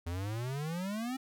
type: exponential sweep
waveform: square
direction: up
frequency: 82.41 to 268.2 Hz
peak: -35 dBFS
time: 0.06-1.17 s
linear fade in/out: 10 ms
effects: none